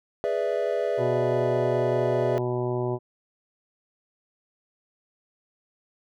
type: chord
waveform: triangle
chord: E dominant seventh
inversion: first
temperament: equal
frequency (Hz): 415.3 / 493.9 / 587.3 / 659.3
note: G#4 / B4 / D5 / E5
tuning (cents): 0 / 0 / 0 / 0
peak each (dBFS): -27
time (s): 0.24-2.38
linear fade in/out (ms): 0
type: harmonic tone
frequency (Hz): 123.47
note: B2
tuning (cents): 0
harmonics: 1 / 2 / 3 / 4 / 5 / 6 / 7 / 8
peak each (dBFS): -29 / -36 / -27 / -40 / -34 / -40 / -39 / -39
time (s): 0.97-2.99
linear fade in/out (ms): 50
effects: none